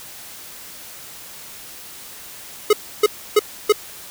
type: tone bursts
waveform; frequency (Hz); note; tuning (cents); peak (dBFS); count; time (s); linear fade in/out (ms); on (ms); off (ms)
square; 422; G#4; +28; -10; 4; 2.7-3.724; 5; 31; 300
effects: white hiss -38 dBFS RMS until 4.1 s